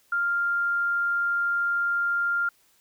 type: tone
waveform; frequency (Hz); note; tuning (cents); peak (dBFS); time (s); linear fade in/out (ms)
sine; 1396.9; F6; 0; -22; 0.12-2.49; 5
effects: white hiss -63 dBFS RMS until 2.8 s